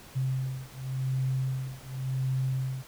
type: beating tone pair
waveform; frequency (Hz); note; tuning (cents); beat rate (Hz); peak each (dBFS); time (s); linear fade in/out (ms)
sine; 130.81 / 131.71; C3 / C3; 0 / +12; 0.9; -31; 0.15-2.83; 20
effects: pink hiss -50 dBFS RMS until 2.87 s